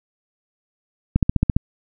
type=click train; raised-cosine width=5 ms; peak=-3 dBFS; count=7; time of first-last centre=1.16-1.565 s; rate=14.8 Hz; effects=none